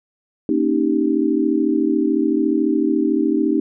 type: chord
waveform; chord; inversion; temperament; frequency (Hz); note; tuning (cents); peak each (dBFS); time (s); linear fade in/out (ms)
sine; Eb dominant seventh; second; equal; 233.1 / 277.2 / 311.1 / 392; Bb3 / Db4 / Eb4 / G4; 0 / 0 / 0 / 0; -23 / -20 / -18 / -23; 0.49-3.6; 2
effects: none